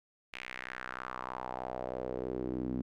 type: tone with band-pass filter sweep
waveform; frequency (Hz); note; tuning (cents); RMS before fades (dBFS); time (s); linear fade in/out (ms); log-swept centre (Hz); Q
sawtooth; 63.2; B1; +41; -39; 0.33-2.82; 5; 2500 to 250; 3.1
effects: none